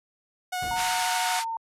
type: tone with vibrato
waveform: sawtooth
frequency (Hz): 730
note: F#5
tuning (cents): -24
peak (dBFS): -24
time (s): 0.52-1.4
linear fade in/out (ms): 10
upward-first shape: triangle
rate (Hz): 13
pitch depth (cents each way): 13
type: noise with exponential decay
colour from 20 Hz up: brown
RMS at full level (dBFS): -33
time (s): 0.62-1.31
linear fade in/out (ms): 2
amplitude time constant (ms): 150
type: tone with pitch glide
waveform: sine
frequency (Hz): 921 to 907.8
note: A#5 to A#5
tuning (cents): -21 to -46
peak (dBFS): -28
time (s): 0.71-1.57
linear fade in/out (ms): 2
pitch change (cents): -25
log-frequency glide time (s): 1.33-1.44
type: band-pass noise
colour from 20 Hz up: pink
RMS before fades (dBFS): -31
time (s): 0.75-1.45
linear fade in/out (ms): 50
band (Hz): 1200 to 11000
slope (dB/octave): 24
effects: high-pass 60 Hz 12 dB/octave + resampled to 32000 Hz